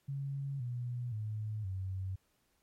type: tone with pitch steps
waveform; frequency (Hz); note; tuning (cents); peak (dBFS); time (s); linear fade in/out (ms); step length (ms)
sine; 138.59 / 122.05 / 107.49 / 94.66; C#3 / B2 / A2 / F#2; 0 / -20 / -40 / +40; -35; 0.08-2.16; 10; 520
effects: pink hiss -75 dBFS RMS until 2.62 s + MP3 64 kbps